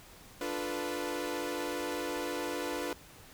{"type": "chord", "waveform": "sawtooth", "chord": "B half-diminished seventh", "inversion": "first", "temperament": "equal with one note detuned", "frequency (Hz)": [293.7, 349.2, 438.7, 493.9], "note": ["D4", "F4", "A4", "B4"], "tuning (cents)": [0, 0, -5, 0], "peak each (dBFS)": [-35, -35, -39, -34], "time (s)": [0.41, 2.93], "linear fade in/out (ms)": 2, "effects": ["pink hiss -54 dBFS RMS until 3.33 s"]}